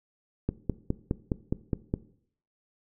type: click train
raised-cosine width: 3 ms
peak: -13 dBFS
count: 8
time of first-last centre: 0.49-1.939 s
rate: 4.83 Hz
effects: noise-tail reverb RT60 0.6 s tail -18 dB re dry